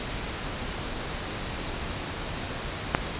click, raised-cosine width 0.5 ms, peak -4 dBFS, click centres 2.949 s, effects pink hiss -33 dBFS RMS until 3.19 s + resampled to 8000 Hz

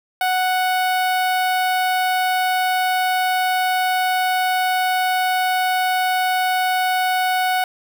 sawtooth tone with notch filter, 740 Hz, F#5, in tune, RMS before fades -19 dBFS, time 0.21-7.64 s, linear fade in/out 2 ms, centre 6600 Hz, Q 1.1, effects none

